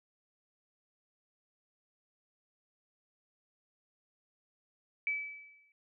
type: tone with exponential decay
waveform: sine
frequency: 2300 Hz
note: D7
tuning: 37 cents flat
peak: -28 dBFS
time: 5.07-5.72 s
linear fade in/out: 1 ms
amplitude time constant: 140 ms
effects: none